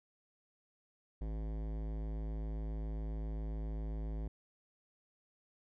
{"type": "tone with hard clipping", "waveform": "sine", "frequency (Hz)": 53.7, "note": "A1", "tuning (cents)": -41, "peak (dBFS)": -39, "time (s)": [1.21, 4.28], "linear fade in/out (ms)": 5, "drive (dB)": 18, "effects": []}